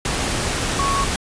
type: tone in noise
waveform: sine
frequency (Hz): 1108.7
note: C#6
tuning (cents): 0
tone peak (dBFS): -19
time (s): 0.79-1.04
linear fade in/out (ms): 2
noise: pink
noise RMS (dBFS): -22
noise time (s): 0.05-1.16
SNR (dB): 0
effects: resampled to 22050 Hz